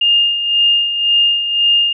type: tone with tremolo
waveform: sine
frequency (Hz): 2823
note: F7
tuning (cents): +18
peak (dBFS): -8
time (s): 0.01-1.93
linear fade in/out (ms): 5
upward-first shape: sine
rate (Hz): 1.9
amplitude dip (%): 60
effects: none